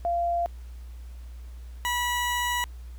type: tone pair in turn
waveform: sine / 20% pulse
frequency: 690 / 973.8 Hz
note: F5 / B5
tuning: -21 / -25 cents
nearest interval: tritone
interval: 596 cents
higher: second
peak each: -23 / -20 dBFS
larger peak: second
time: 0.05-0.46 / 1.85-2.64 s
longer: second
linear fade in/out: 0 ms
effects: added 60 Hz sine -38 dBFS peak until 2.98 s + pink hiss -59 dBFS RMS until 2.98 s